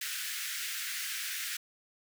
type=high-pass noise; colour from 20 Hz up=pink; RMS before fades=-37 dBFS; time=0.01-1.57 s; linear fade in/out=5 ms; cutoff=1500 Hz; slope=48 dB/octave; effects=none